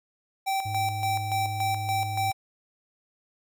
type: tone with tremolo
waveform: square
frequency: 776 Hz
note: G5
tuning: 18 cents flat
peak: -25 dBFS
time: 0.46-2.33 s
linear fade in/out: 20 ms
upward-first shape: square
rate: 3.5 Hz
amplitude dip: 55%
type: tone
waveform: triangle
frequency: 103.83 Hz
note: G#2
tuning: in tune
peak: -29 dBFS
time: 0.65-2.31 s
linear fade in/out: 10 ms
effects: none